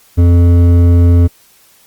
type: tone with hard clipping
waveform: sine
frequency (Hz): 86.6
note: F2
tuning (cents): -14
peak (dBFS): -6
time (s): 0.17-1.28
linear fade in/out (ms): 20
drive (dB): 10
effects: white hiss -47 dBFS RMS until 1.86 s + Opus 48 kbps